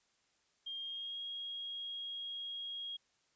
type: tone with pitch glide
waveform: sine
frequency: 3213 to 3279 Hz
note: G7 to G#7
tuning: +42 to -23 cents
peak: -40 dBFS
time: 0.66-2.97 s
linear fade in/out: 10 ms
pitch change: +35 cents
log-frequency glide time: 0.77-1.19 s
effects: white hiss -75 dBFS RMS until 3.35 s + resampled to 16000 Hz